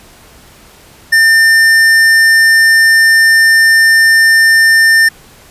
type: tone with hard clipping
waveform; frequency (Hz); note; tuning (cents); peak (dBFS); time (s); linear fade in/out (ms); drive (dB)
sine; 1800; A6; +39; -6; 1.12-5.09; 10; 13
effects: pink hiss -40 dBFS RMS until 5.5 s + resampled to 32000 Hz